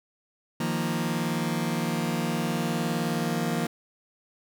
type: chord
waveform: sawtooth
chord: Eb suspended second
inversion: none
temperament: just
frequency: 155.56 / 175.01 / 233.3 Hz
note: Eb3 / F3 / Bb3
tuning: 0 / +4 / +2 cents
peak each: -27 / -26 / -25 dBFS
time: 0.6-3.67 s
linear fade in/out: 5 ms
effects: none